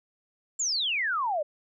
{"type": "exponential sweep", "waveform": "sine", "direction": "down", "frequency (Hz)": [7459, 566], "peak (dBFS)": -25, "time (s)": [0.59, 1.43], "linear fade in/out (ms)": 10, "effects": []}